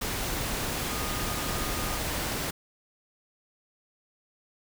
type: tone in noise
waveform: sine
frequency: 1228 Hz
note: D#6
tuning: 23 cents flat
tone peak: -39 dBFS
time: 0.9-1.98 s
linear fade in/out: 10 ms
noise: pink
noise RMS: -31 dBFS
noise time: 0.01-2.51 s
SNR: -11 dB
effects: none